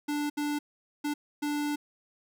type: tone bursts at uneven times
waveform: square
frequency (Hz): 293.7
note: D4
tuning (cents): 0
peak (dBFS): -29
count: 4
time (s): 0.08-0.3 / 0.37-0.59 / 1.04-1.14 / 1.42-1.76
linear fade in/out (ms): 10
effects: none